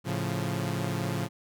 sawtooth chord, A augmented, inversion none, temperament equal, 110 / 138.59 / 174.61 Hz, A2 / C#3 / E#3, 0 / 0 / 0 cents, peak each -29 dBFS, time 0.04-1.29 s, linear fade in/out 50 ms, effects none

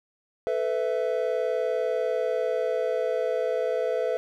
triangle chord, A suspended second, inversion none, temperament equal with one note detuned, 440 / 500.2 / 659.3 Hz, A4 / B4 / E5, 0 / +22 / 0 cents, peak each -27 / -25 / -27 dBFS, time 0.47-4.17 s, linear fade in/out 0 ms, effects none

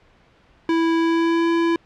square tone with pitch glide, 329.6 to 335 Hz, E4 to E4, 0 to +28 cents, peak -17 dBFS, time 0.69-1.76 s, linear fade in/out 2 ms, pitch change +28 cents, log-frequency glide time 0.97-1.5 s, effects pink hiss -55 dBFS RMS until 1.85 s + low-pass 3000 Hz 12 dB/octave

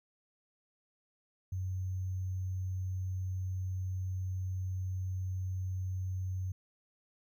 sine tone with sample-and-hold, 93 Hz, F#2, 9 cents sharp, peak -33 dBFS, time 1.52-6.52 s, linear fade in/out 5 ms, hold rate 6300 Hz, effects none

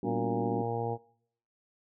harmonic tone, 116.54 Hz, A#2, in tune, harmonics 1 / 2 / 3 / 4 / 5 / 6 / 7 / 8, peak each -36 / -42 / -41 / -34 / -46 / -40 / -36 / -46 dBFS, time 0.03-0.98 s, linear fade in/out 50 ms
sine chord, G major seventh, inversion none, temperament equal, 196 / 246.9 / 293.7 / 370 Hz, G3 / B3 / D4 / F#4, 0 / 0 / 0 / 0 cents, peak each -37 / -37 / -36 / -36 dBFS, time 0.03-0.62 s, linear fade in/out 2 ms
effects noise-tail reverb RT60 0.7 s tail -23 dB re dry

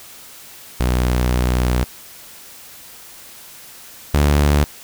sawtooth tone pair in turn, 61.74 / 72.79 Hz, B1 / D2, 0 / -15 cents, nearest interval minor third, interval 285 cents, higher second, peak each -11 / -8 dBFS, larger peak second, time 0.8-1.84 / 4.14-4.64 s, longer first, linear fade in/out 0 ms, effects white hiss -40 dBFS RMS until 4.83 s

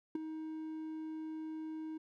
triangle tone with ADSR envelope, 315 Hz, D#4, 21 cents sharp, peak -28 dBFS, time 0.15-1.98 s, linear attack 4 ms, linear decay 12 ms, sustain -10 dB, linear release 10 ms, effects none

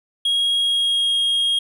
triangle tone with pitch glide, 3286 to 3258 Hz, G#7 to G#7, -19 to -34 cents, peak -15 dBFS, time 0.25-1.59 s, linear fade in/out 5 ms, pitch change -15 cents, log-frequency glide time 0.57-1.18 s, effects none

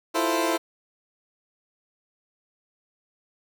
20% pulse chord, F major seventh, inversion third, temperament equal, 329.6 / 349.2 / 440 / 523.3 Hz, E4 / F4 / A4 / C5, 0 / 0 / 0 / 0 cents, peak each -20 / -25 / -25 / -24 dBFS, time 0.14-0.58 s, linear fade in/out 20 ms, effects none

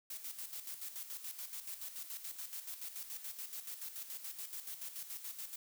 blue noise with tremolo, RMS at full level -44 dBFS, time 0.1-5.56 s, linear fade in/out 5 ms, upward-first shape square, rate 7 Hz, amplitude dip 60%, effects none

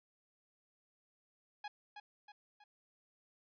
sawtooth tone with echo, 830.6 Hz, G#5, in tune, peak -38 dBFS, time 1.64-1.68 s, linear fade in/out 5 ms, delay 320 ms, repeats 3, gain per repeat -6 dB, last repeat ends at 2.64 s, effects resampled to 11025 Hz

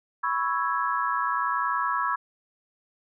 sine chord, C# minor seventh, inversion third, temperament equal, 987.8 / 1108.7 / 1318.5 / 1661.2 Hz, B5 / C#6 / E6 / G#6, 0 / 0 / 0 / 0 cents, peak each -29 / -28 / -29 / -31 dBFS, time 0.23-2.16 s, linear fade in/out 10 ms, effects none

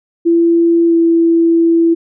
sine tone with pitch glide, 336.9 to 333.2 Hz, E4 to E4, +38 to +19 cents, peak -7 dBFS, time 0.25-1.95 s, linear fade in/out 20 ms, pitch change -19 cents, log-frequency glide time 0.87-0.94 s, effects none

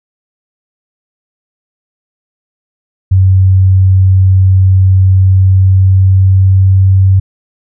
sine tone with pitch glide, 94.5 to 95.49 Hz, F#2 to G2, +37 to -45 cents, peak -3 dBFS, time 3.11-7.2 s, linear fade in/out 10 ms, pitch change +18 cents, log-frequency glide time 5.09-6.89 s, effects none

